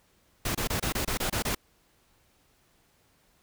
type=noise bursts; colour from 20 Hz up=pink; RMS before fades=-29 dBFS; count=9; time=0.45-1.549 s; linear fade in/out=5 ms; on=99 ms; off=26 ms; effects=pink hiss -66 dBFS RMS until 3.42 s